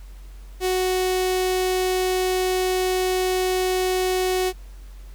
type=tone with notch filter; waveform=sawtooth; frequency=370 Hz; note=F#4; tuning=in tune; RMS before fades=-22 dBFS; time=0.6-4.53 s; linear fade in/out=50 ms; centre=1300 Hz; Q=1.5; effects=added 46 Hz sine -37 dBFS peak until 5.14 s + pink hiss -54 dBFS RMS until 5.14 s